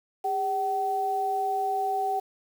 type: tone pair together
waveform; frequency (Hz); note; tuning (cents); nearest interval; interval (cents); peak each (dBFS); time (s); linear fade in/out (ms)
sine; 404.2 / 763; G#4 / G5; -47 / -47; major seventh; 1100; -32 / -25; 0.24-2.2; 10
effects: 8-bit